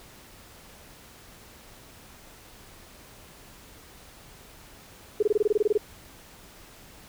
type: tone bursts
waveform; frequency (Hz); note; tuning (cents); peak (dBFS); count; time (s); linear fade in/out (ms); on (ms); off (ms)
sine; 420.6; G#4; +22; -18; 12; 5.2-5.777; 5; 27; 23
effects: pink hiss -50 dBFS RMS until 7.08 s

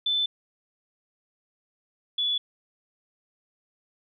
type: tone pair in turn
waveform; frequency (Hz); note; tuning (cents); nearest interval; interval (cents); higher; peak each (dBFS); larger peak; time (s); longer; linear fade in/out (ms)
sine; 3520 / 3428; A7 / A7; 0 / -46; unison; 46; first; -22 / -23; first; 0.06-0.26 / 2.18-2.38; neither; 5
effects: none

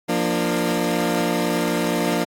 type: chord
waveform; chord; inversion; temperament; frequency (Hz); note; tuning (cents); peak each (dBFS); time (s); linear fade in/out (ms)
20% pulse; Bb major; second; equal with one note detuned; 174.61 / 233.1 / 297.2; F3 / Bb3 / D4; 0 / 0 / +21; -19; 0.08-2.25; 20
effects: AAC 64 kbps

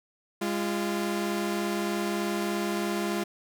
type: tone pair together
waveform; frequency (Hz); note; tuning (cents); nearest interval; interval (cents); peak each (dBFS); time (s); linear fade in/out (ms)
sawtooth; 204.3 / 345.3; G#3 / F4; -28 / -20; major sixth; 908; -26; 0.41-3.24; 10
effects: none

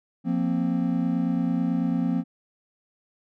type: chord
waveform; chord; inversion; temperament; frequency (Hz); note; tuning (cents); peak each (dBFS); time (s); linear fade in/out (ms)
triangle; F suspended fourth; none; just; 174.61 / 232.8 / 261.9; F3 / Bb3 / C4; 0 / -2 / +2; -24 / -25 / -24; 0.24-2.24; 50
effects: none

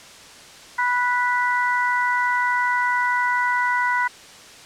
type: harmonic tone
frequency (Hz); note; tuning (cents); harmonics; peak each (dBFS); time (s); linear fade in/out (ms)
492.1; B4; -6; 2 / 3 / 4; -21 / -23 / -24; 0.78-4.08; 10
effects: white hiss -43 dBFS RMS until 4.65 s + low-pass 7000 Hz 12 dB/octave

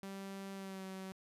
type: tone with pitch glide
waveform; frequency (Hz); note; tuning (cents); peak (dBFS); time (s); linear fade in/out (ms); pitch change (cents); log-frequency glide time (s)
sawtooth; 195.1 to 189.98; G3 to F#3; -8 to +46; -40; 0.03-1.12; 0; -46; 0.54-0.84
effects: resampled to 32000 Hz

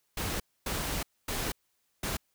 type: noise bursts at uneven times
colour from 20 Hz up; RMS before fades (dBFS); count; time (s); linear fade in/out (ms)
pink; -33; 4; 0.17-0.4 / 0.66-1.03 / 1.28-1.52 / 2.03-2.17; 5
effects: white hiss -75 dBFS RMS until 2.34 s

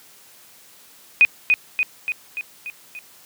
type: tone with echo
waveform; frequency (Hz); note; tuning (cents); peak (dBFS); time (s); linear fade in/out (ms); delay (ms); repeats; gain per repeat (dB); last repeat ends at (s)
sine; 2489; D#7; 0; -8; 1.21-1.25; 0; 290; 6; -4; 2.99
effects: white hiss -49 dBFS RMS until 3.25 s + high-pass 100 Hz 12 dB/octave

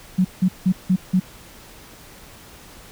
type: tone bursts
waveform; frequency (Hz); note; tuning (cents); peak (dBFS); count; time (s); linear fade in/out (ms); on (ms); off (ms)
sine; 185; F#3; 0; -13; 5; 0.18-1.2; 10; 68; 170
effects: pink hiss -44 dBFS RMS until 2.91 s

